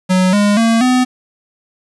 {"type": "tone with pitch steps", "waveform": "square", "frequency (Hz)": [185, 205.3, 227.8, 252.7], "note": ["F#3", "G#3", "A#3", "B3"], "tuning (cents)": [0, -20, -40, 40], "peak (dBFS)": -10, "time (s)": [0.09, 1.05], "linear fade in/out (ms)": 20, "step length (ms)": 240, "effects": ["resampled to 24000 Hz", "7-bit"]}